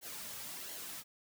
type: noise with flanger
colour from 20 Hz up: white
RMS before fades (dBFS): -45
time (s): 0.01-1.04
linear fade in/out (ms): 50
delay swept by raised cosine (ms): 0.8 to 2.9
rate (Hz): 1.4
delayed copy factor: -0.5
effects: none